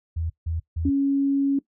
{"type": "tone bursts", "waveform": "sine", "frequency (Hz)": 82, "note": "E2", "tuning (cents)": -9, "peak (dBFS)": -24, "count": 3, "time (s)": [0.16, 0.9], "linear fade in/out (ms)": 10, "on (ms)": 140, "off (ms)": 160}
{"type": "tone", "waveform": "sine", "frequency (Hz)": 277.2, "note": "C#4", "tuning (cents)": 0, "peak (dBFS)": -18, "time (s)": [0.85, 1.59], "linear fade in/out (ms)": 5}
{"effects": ["noise-tail reverb RT60 0.1 s tail -19 dB re dry"]}